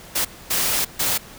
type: noise bursts at uneven times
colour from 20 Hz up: white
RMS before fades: -21 dBFS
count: 3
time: 0.15-0.25 / 0.5-0.85 / 0.99-1.18 s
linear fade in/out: 10 ms
effects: pink hiss -42 dBFS RMS until 1.38 s